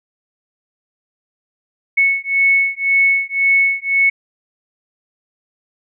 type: beating tone pair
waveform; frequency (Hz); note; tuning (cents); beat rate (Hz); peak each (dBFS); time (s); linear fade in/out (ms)
sine; 2205 / 2206.9; C#7 / C#7; -10 / -8; 1.9; -15 / -15; 1.97-4.1; 10
effects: none